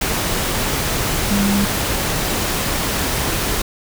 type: tone in noise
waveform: sine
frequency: 200.9 Hz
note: G3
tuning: 43 cents sharp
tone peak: -15 dBFS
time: 1.31-1.65 s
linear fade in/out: 5 ms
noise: pink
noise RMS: -20 dBFS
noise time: 0.01-3.62 s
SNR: +2 dB
effects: none